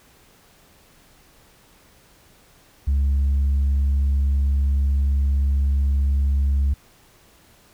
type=tone; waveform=sine; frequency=69.3 Hz; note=C#2; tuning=in tune; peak=-14 dBFS; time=2.87-6.74 s; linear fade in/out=10 ms; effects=tanh soft clip ceiling -15 dBFS + pink hiss -54 dBFS RMS until 7.73 s